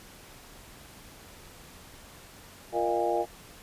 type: harmonic tone with a mistuned harmonic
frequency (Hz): 116.54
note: A#2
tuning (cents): 0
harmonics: 3 / 4 / 5 / 6 / 7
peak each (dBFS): -31 / -31 / -31 / -31 / -31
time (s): 2.72-3.26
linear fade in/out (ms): 50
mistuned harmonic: 5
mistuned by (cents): +84
effects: pink hiss -50 dBFS RMS until 3.62 s + resampled to 32000 Hz